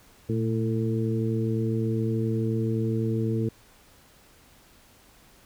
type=harmonic tone with a mistuned harmonic; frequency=111.7 Hz; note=A2; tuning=27 cents sharp; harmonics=1 / 2 / 3 / 4; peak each=-26 / -29 / -31 / -32 dBFS; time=0.29-3.49 s; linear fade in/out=5 ms; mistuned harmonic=1; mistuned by=+62 cents; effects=pink hiss -56 dBFS RMS until 5.45 s